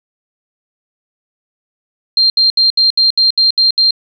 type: tone bursts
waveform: sine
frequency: 4179 Hz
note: C8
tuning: 3 cents flat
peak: -7 dBFS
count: 9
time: 2.17-3.908 s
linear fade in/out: 2 ms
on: 130 ms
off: 71 ms
effects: none